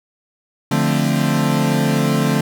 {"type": "chord", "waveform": "40% pulse", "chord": "D minor seventh", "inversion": "none", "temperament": "equal", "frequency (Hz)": [146.83, 174.61, 220, 261.6], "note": ["D3", "F3", "A3", "C4"], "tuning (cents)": [0, 0, 0, 0], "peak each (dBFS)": [-18, -21, -19, -21], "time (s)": [0.71, 2.41], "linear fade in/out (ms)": 5, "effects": []}